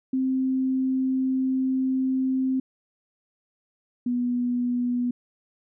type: tone pair in turn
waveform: sine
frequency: 261.6 / 244.8 Hz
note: C4 / B3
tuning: 0 / -15 cents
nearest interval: minor second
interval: 115 cents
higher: first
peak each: -21 / -22 dBFS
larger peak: first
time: 0.13-2.6 / 4.06-5.11 s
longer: first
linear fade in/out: 5 ms
effects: none